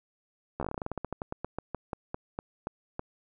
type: slowing click train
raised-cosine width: 1 ms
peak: -19 dBFS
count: 25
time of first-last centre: 0.6-2.994 s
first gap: 13 ms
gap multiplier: 1.15
effects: none